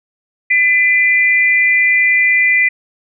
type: tone pair together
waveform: sine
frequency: 2011 / 2381 Hz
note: B6 / D7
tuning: +31 / +23 cents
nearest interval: minor third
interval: 292 cents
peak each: -10 / -14 dBFS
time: 0.5-2.69 s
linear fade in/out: 10 ms
effects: none